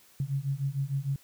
sine beating tone pair, 134.8 / 141.4 Hz, C#3 / C#3, -48 / +35 cents, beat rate 6.6 Hz, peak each -31 dBFS, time 0.2-1.16 s, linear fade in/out 2 ms, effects white hiss -59 dBFS RMS until 1.23 s

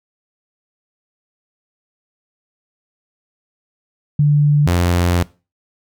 sine / sawtooth tone pair in turn, 146.83 / 87.66 Hz, D3 / F2, 0 / +7 cents, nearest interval major sixth, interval 893 cents, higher first, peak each -9 dBFS, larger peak neither, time 4.19-4.67 / 4.67-5.23 s, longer second, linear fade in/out 5 ms, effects noise-tail reverb RT60 0.3 s tail -20 dB re dry

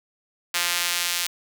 sawtooth tone with high-pass filter sweep, 174.61 Hz, F3, in tune, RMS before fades -25 dBFS, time 0.54-1.27 s, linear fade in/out 5 ms, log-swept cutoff 2000 to 3100 Hz, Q 0.71, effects none

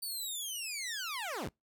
15% pulse linear sweep, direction down, 4600 to 43.88 Hz, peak -30 dBFS, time 0.02-1.49 s, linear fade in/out 10 ms, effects noise-tail reverb RT60 0.2 s tail -26 dB re dry

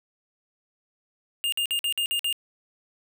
square tone bursts, 2822 Hz, F7, 17 cents sharp, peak -24 dBFS, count 7, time 1.44-2.327 s, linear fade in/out 0 ms, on 83 ms, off 51 ms, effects none

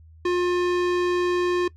square tone with low-pass filter, 355.6 Hz, F4, 31 cents sharp, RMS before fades -22 dBFS, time 0.25-1.68 s, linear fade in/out 5 ms, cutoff 4200 Hz, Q 0.65, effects noise-tail reverb RT60 0.1 s tail -21 dB re dry + added 80 Hz sine -46 dBFS peak until 1.76 s

